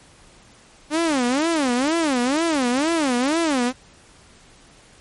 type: tone with vibrato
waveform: sawtooth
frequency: 285.2 Hz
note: C#4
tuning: 49 cents sharp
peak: -14 dBFS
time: 0.9-3.73 s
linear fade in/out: 50 ms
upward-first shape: sine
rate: 2.1 Hz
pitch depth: 290 cents each way
effects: pink hiss -50 dBFS RMS until 5 s + MP3 48 kbps